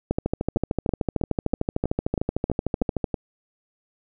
two click trains, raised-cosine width 2 ms, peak -9 / -11 dBFS, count 40 / 9, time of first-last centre 0.11-3.042 / 0.57-3.142 s, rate 13.3 / 3.11 Hz, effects none

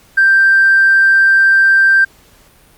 triangle tone with tanh clipping, 1573 Hz, G6, 6 cents sharp, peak -6 dBFS, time 0.17-2.05 s, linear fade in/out 10 ms, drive 4 dB, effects pink hiss -47 dBFS RMS until 2.77 s + Opus 48 kbps

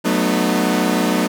sawtooth chord, B dominant seventh, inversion second, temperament equal with one note detuned, 185 / 220 / 246.9 / 304 Hz, F#3 / A3 / B3 / D#4, 0 / 0 / 0 / -40 cents, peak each -17 dBFS, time 0.04-1.28 s, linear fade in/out 20 ms, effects none

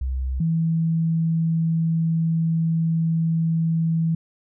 sine tone pair in turn, 64.9 / 163.54 Hz, C2 / E3, -13 / -13 cents, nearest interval octave + major third, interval 1600 cents, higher second, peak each -22 / -18 dBFS, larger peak second, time 0.01-0.4 / 0.4-4.15 s, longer second, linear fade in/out 5 ms, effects none

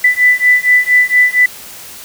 sine beating tone pair, 1987 / 1991.3 Hz, B6 / B6, +10 / +14 cents, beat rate 4.3 Hz, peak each -10 dBFS, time 0.04-1.46 s, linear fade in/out 5 ms, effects white hiss -32 dBFS RMS until 2.04 s

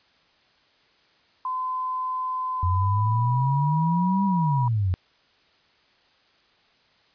sine tone with pitch glide, 1022 to 969.7 Hz, C6 to B5, -41 to -32 cents, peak -25 dBFS, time 1.45-4.68 s, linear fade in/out 2 ms, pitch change -91 cents, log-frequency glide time 2.53-3.5 s
sine exponential two-way sweep, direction up then down, 87.31 to 200.3 to 87.31 Hz, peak -20 dBFS, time 2.63-4.94 s, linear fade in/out 0 ms, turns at 4.25 s
effects white hiss -61 dBFS RMS until 7.14 s + resampled to 11025 Hz

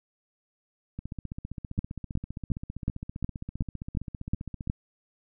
two click trains, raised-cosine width 5 ms, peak -14 / -23 dBFS, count 9 / 57, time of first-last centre 1.79-4.699 / 0.99-4.674 s, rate 2.75 / 15.2 Hz, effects none

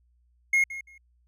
triangle tone with echo, 2153 Hz, C7, 49 cents sharp, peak -17 dBFS, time 0.53-0.64 s, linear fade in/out 5 ms, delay 170 ms, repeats 2, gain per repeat -15 dB, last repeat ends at 0.98 s, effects added 60 Hz sine -62 dBFS peak until 1.27 s

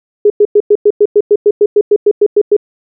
sine tone bursts, 415.3 Hz, G#4, in tune, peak -3 dBFS, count 16, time 0.25-2.566 s, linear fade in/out 5 ms, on 51 ms, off 100 ms, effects none

